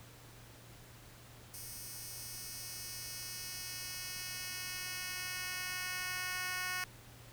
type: tone with high-pass filter sweep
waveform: 10% pulse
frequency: 366 Hz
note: F#4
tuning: 19 cents flat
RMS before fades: -42 dBFS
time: 1.54-6.84 s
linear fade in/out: 0 ms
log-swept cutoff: 8100 to 1500 Hz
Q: 0.84
effects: added 118 Hz sine -57 dBFS peak until 7.32 s + pink hiss -57 dBFS RMS until 7.32 s